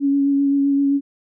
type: tone with vibrato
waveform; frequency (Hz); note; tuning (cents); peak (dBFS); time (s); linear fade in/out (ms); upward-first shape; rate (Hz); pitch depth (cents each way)
sine; 279.4; C#4; +14; -14; 0-1.01; 50; sine; 7.7; 15
effects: none